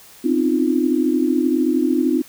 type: tone cluster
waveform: sine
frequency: 258 / 271.1 / 307.7 / 346.1 Hz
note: C4 / C#4 / D#4 / F4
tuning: -24 / -38 / -19 / -16 cents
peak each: -19 / -26 / -19 / -21 dBFS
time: 0.24-2.22 s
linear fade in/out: 10 ms
effects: white hiss -45 dBFS RMS until 2.28 s